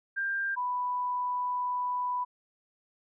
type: tone pair in turn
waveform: sine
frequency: 1591 / 990.2 Hz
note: G6 / B5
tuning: +25 / +4 cents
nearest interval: minor sixth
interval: 821 cents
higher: first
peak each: -28 dBFS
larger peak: neither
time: 0.16-0.56 / 0.56-2.25 s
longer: second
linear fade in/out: 20 ms
effects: none